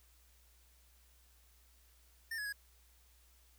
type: tone with pitch steps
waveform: square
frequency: 1809 / 1688 / 1659 Hz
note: A6 / G#6 / G#6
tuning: +48 / +28 / -2 cents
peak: -39 dBFS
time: 2.31-2.526 s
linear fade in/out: 5 ms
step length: 72 ms
effects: added 60 Hz sine -65 dBFS peak until 3.58 s + white hiss -69 dBFS RMS until 3.58 s